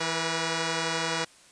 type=tone pair together; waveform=5% pulse; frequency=164.81 / 482.9 Hz; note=E3 / B4; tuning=0 / -39 cents; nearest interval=octave + perfect fifth; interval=1861 cents; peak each=-18 dBFS; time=0-1.25 s; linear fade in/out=10 ms; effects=white hiss -55 dBFS RMS until 1.51 s + resampled to 22050 Hz